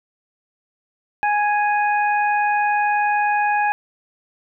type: harmonic tone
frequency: 830.6 Hz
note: G#5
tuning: in tune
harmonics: 1 / 2 / 3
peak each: -17 / -23 / -27 dBFS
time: 1.23-3.72 s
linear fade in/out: 0 ms
effects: none